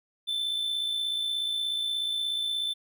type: tone with amplitude modulation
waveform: triangle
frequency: 3531 Hz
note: A7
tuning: 5 cents sharp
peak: -24 dBFS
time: 0.27-2.74 s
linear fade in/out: 20 ms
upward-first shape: sine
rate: 56.7 Hz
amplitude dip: 40%
effects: none